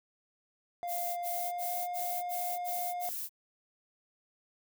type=tone with pitch glide; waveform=triangle; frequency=698.5 to 709.9 Hz; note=F5 to F5; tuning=0 to +28 cents; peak=-32 dBFS; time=0.83-3.09 s; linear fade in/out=0 ms; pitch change=+28 cents; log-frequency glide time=1.18-1.78 s
type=noise bursts; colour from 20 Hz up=violet; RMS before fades=-38 dBFS; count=7; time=0.87-3.294 s; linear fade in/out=50 ms; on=300 ms; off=54 ms
effects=none